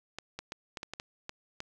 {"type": "clicks", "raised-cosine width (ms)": 0.2, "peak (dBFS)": -21, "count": 9, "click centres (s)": [0.186, 0.39, 0.521, 0.772, 0.831, 0.936, 0.999, 1.294, 1.604], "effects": []}